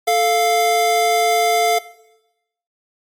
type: tone pair together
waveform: square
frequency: 440 / 698.5 Hz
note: A4 / F5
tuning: 0 / 0 cents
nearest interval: minor sixth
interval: 800 cents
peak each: -20 / -15 dBFS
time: 0.07-1.79 s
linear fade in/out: 10 ms
effects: noise-tail reverb RT60 0.9 s tail -18 dB re dry + MP3 64 kbps